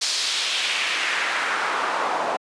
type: noise with band-pass filter sweep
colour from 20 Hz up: pink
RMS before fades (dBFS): -24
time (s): 0.01-2.37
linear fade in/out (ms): 10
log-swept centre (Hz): 5100 to 740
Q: 1.7
effects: high-pass 300 Hz 12 dB/octave + resampled to 22050 Hz